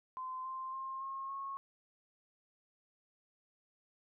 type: tone with pitch steps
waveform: sine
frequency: 1032 / 1047 / 1062.2 / 1077.7 / 1093.4 Hz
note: C6 / C6 / C6 / C#6 / C#6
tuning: -24 / +1 / +26 / -49 / -24 cents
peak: -39 dBFS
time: 0.17-1.57 s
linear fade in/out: 0 ms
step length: 280 ms
effects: none